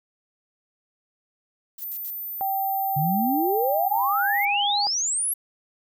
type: noise bursts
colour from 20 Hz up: violet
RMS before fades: -39 dBFS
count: 3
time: 1.78-2.104 s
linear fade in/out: 5 ms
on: 62 ms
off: 69 ms
type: tone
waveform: sine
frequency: 14080 Hz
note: A9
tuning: in tune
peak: -30 dBFS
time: 1.82-4.45 s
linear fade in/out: 0 ms
type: tone with pitch glide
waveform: sine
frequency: 778 to 817.6 Hz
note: G5 to G#5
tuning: -13 to -27 cents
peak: -23 dBFS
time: 2.41-4.87 s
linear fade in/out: 0 ms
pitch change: +86 cents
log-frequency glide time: 3.15-4.75 s
type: exponential sweep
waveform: sine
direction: up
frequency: 139.2 to 11700 Hz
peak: -22 dBFS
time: 2.96-5.34 s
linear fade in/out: 10 ms
effects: none